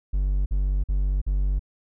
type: tone bursts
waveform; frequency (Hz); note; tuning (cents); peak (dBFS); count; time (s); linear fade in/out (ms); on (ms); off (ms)
triangle; 48.15; G1; -30; -18; 4; 0.13-1.594; 10; 330; 48
effects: none